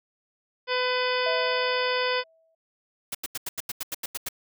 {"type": "harmonic tone", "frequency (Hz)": 502, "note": "B4", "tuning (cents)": 28, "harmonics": [1, 2, 3, 4, 5, 6, 7, 9, 10], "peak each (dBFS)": [-27, -30, -32, -33, -34, -35, -35, -37, -37], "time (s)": [0.67, 2.24], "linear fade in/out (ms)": 50}
{"type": "tone with exponential decay", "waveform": "sine", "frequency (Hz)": 650, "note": "E5", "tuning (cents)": -24, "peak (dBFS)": -26, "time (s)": [1.26, 2.55], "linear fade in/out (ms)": 5, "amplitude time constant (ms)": 280}
{"type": "noise bursts", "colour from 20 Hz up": "white", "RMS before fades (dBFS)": -31, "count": 11, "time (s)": [3.12, 4.288], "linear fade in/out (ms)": 5, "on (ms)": 28, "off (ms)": 86}
{"effects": []}